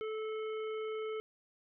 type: harmonic tone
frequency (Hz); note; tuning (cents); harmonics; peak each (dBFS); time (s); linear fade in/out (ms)
435.7; A4; -17; 1 / 3 / 5 / 7; -36 / -47 / -51 / -55; 0.01-1.2; 0
effects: none